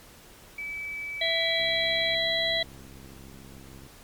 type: tone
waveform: sine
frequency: 2300 Hz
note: D7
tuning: 37 cents flat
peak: -32 dBFS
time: 0.58-2.15 s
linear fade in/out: 5 ms
type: harmonic tone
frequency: 660 Hz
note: E5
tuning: 2 cents sharp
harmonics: 1 / 3 / 5 / 6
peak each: -30 / -29 / -30 / -28 dBFS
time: 1.21-2.63 s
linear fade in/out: 5 ms
type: click train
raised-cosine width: 3 ms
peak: -36 dBFS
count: 153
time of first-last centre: 1.6-3.865 s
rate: 67.1 Hz
effects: pink hiss -51 dBFS RMS until 4.03 s + MP3 96 kbps